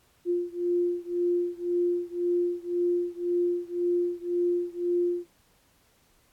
sine beating tone pair, 350 / 351.9 Hz, F4 / F4, +4 / +13 cents, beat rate 1.9 Hz, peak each -27 / -28 dBFS, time 0.25-5.27 s, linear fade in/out 50 ms, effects pink hiss -64 dBFS RMS until 6.32 s + AAC 64 kbps

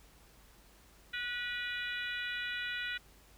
harmonic tone with a mistuned harmonic, 489.1 Hz, B4, 17 cents flat, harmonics 3 / 4 / 5 / 6 / 7 / 8, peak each -39 / -41 / -43 / -45 / -46 / -47 dBFS, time 1.13-2.98 s, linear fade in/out 10 ms, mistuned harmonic 4, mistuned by -18 cents, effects added 50 Hz sine -62 dBFS peak until 3.37 s + pink hiss -62 dBFS RMS until 3.37 s

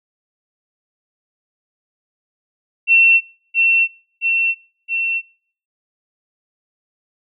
sine tone with echo, 2706 Hz, E7, 45 cents sharp, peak -8 dBFS, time 2.87-3.21 s, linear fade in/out 50 ms, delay 670 ms, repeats 3, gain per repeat -3 dB, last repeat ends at 5.22 s, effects noise-tail reverb RT60 0.5 s tail -22 dB re dry

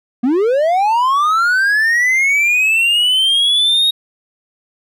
triangle linear sweep, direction up, 228.8 to 3776 Hz, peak -9 dBFS, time 0.23-3.91 s, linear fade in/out 10 ms, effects none

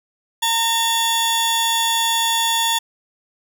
sawtooth tone pair together, 914 / 3437 Hz, A#5 / A7, -34 / -41 cents, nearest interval octave + major seventh, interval 2293 cents, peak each -16 dBFS, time 0.42-2.79 s, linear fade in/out 10 ms, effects none

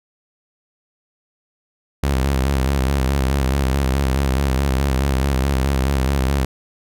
sawtooth tone with vibrato, 67.3 Hz, C2, 49 cents sharp, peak -12 dBFS, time 2.03-6.45 s, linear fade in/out 5 ms, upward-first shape square, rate 4.7 Hz, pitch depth 62 cents each way, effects none

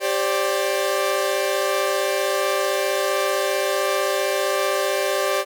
sawtooth chord, G suspended fourth, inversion none, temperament equal with one note detuned, 392 / 531.8 / 587.3 Hz, G4 / C5 / D5, 0 / +28 / 0 cents, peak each -21 / -21 / -19 dBFS, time 0-5.45 s, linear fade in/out 50 ms, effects none

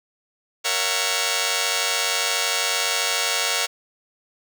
5% pulse chord, F# dominant seventh, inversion first, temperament just, 462.5 / 555 / 666 / 740 Hz, A#4 / C#5 / E5 / F#5, -14 / +2 / +18 / 0 cents, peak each -16 dBFS, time 0.64-3.67 s, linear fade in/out 20 ms, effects none

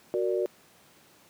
sine chord, Gb augmented, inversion none, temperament equal, 370 / 466.2 / 587.3 Hz, Gb4 / Bb4 / D5, 0 / 0 / 0 cents, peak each -27 / -30 / -31 dBFS, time 0.14-0.46 s, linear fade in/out 0 ms, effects pink hiss -58 dBFS RMS until 1.29 s + high-pass 150 Hz 12 dB/octave

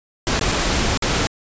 pink noise with dropouts, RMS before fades -19 dBFS, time 0.27-1.27 s, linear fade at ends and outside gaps 0 ms, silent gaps 0.394-0.411 / 0.517-0.521 / 0.974-1.023 s, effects resampled to 16000 Hz

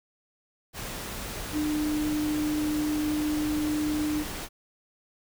sine tone in noise, 302.1 Hz, D4, 49 cents sharp, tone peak -25 dBFS, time 1.52-4.25 s, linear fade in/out 50 ms, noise pink, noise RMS -36 dBFS, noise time 0.73-4.49 s, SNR +8 dB, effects none

